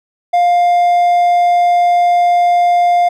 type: tone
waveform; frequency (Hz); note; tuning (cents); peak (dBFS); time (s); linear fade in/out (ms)
triangle; 703; F5; +11; -6; 0.33-3.09; 10
effects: none